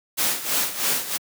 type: noise with tremolo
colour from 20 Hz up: white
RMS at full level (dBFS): -21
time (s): 0.17-1.18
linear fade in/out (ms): 20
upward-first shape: sine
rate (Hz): 3.1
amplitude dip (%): 75
effects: high-pass 150 Hz 12 dB/octave